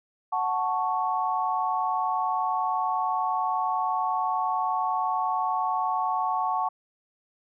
sine chord, F# minor, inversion none, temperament equal, 740 / 880 / 1108.7 Hz, F#5 / A5 / C#6, 0 / 0 / 0 cents, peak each -28 dBFS, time 0.32-6.69 s, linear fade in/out 10 ms, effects none

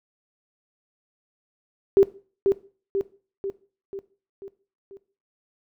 sine tone with echo, 392.7 Hz, G4, 3 cents sharp, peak -11 dBFS, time 1.97-2.03 s, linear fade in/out 0 ms, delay 490 ms, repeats 6, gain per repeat -5 dB, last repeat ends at 4.97 s, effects noise-tail reverb RT60 0.4 s tail -17 dB re dry

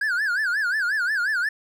triangle tone with vibrato, 1576 Hz, G6, 9 cents sharp, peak -19 dBFS, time 0.01-1.49 s, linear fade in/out 5 ms, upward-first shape sine, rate 5.6 Hz, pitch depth 200 cents each way, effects none

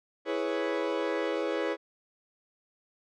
40% pulse chord, C# minor seventh, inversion first, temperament equal, 329.6 / 415.3 / 493.9 / 554.4 Hz, E4 / G#4 / B4 / C#5, 0 / 0 / 0 / 0 cents, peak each -33 dBFS, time 0.25-1.77 s, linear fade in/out 50 ms, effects low-pass 3000 Hz 12 dB/octave

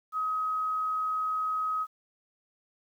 sine tone, 1267 Hz, D#6, 31 cents sharp, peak -27 dBFS, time 0.12-1.87 s, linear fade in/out 50 ms, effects 10-bit

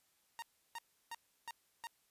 sawtooth tone bursts, 928 Hz, A#5, 8 cents flat, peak -39 dBFS, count 5, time 0.39-1.87 s, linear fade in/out 0 ms, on 32 ms, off 330 ms, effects white hiss -75 dBFS RMS until 2.1 s + resampled to 32000 Hz

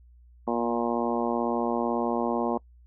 harmonic tone with a mistuned harmonic, 118 Hz, A#2, 22 cents sharp, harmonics 2 / 3 / 4 / 5 / 6 / 7 / 8 / 9, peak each -29 / -31 / -32 / -33 / -34 / -34 / -35 / -36 dBFS, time 0.47-2.58 s, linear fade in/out 10 ms, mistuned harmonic 2, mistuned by +17 cents, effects noise-tail reverb RT60 0.1 s tail -24 dB re dry + added 60 Hz sine -51 dBFS peak until 2.86 s

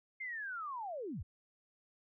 sine linear sweep, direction down, 2133 to 49 Hz, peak -39 dBFS, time 0.2-1.23 s, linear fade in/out 10 ms, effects none

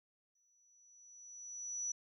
sine tone with exponential growth, 5910 Hz, F#8, 3 cents flat, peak -35 dBFS, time 0.35-1.92 s, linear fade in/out 5 ms, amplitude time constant 340 ms, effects none

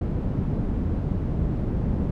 white low-pass noise, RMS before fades -25 dBFS, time 0.01-2.11 s, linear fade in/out 5 ms, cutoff 170 Hz, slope 12 dB/octave, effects none

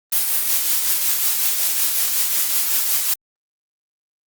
blue noise with tremolo, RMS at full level -17 dBFS, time 0.12-3.14 s, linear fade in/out 5 ms, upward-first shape triangle, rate 5.4 Hz, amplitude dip 40%, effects Opus 32 kbps

